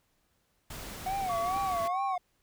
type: noise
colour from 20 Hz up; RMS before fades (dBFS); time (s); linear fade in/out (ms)
pink; -42; 0.7-1.88; 5
type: tone with vibrato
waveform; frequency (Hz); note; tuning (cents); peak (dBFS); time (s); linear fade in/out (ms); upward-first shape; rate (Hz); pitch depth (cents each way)
triangle; 731; F#5; -21; -28; 1.06-2.18; 5; sine; 2.3; 140
type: tone with pitch glide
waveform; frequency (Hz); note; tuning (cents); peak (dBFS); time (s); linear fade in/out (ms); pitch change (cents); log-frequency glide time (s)
sine; 1133 to 1095.7; C#6 to C#6; +37 to -20; -32; 1.29-2.16; 10; -57; 1.74-1.91
effects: pink hiss -73 dBFS RMS until 2.42 s